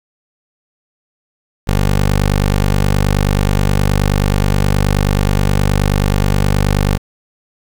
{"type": "tone", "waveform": "15% pulse", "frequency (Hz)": 49.44, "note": "G1", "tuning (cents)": 15, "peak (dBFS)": -5, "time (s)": [1.67, 6.98], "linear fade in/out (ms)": 20, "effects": ["7-bit"]}